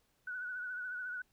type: tone with vibrato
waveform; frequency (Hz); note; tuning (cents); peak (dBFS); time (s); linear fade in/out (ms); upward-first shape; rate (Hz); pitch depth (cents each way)
sine; 1480; F#6; 0; -38; 0.27-1.22; 5; triangle; 14; 54
effects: pink hiss -75 dBFS RMS until 1.32 s

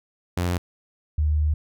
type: tone pair in turn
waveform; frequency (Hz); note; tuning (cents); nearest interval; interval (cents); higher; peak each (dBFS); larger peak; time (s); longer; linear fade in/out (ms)
sawtooth / sine; 88.4 / 75.76; F2 / D#2; +22 / -46; minor third; 268; first; -18; neither; 0.37-0.58 / 1.18-1.54; second; 5
effects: none

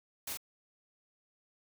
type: noise with echo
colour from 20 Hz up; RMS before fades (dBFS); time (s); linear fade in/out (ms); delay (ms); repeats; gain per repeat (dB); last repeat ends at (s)
white; -39; 0.27-0.33; 5; 43; 1; -2; 0.373
effects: none

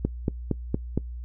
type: click train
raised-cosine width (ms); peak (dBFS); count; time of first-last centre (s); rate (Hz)
3; -10; 5; 0.05-0.976; 4.32
effects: noise-tail reverb RT60 0.1 s tail -22 dB re dry + added 60 Hz sine -33 dBFS peak until 1.24 s

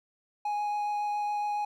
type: tone with vibrato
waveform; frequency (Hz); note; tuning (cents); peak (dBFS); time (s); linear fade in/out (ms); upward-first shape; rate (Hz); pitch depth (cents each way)
triangle; 830.6; G#5; 0; -26; 0.45-1.65; 5; triangle; 7.2; 9
effects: none

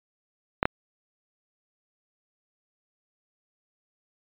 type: clicks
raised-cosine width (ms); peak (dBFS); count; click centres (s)
0.5; -5; 2; 0.629 / 0.655
effects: resampled to 8000 Hz

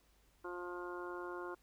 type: harmonic tone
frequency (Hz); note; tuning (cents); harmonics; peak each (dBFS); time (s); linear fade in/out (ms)
177.1; F3; +24; 2 / 3 / 4 / 5 / 6 / 7 / 8; -44 / -52 / -55 / -53 / -49 / -57 / -50; 0.44-1.55; 10
effects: added 50 Hz sine -70 dBFS peak until 1.62 s + pink hiss -72 dBFS RMS until 1.62 s

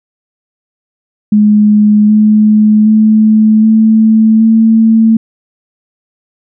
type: tone with pitch steps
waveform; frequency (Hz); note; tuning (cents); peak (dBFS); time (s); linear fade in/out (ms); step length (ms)
sine; 210 / 213.3 / 216.7 / 220.1 / 223.5; G#3 / G#3 / A3 / A3 / A3; +19 / +46 / -26 / +1 / +27; -3; 1.32-5.17; 5; 770
effects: none

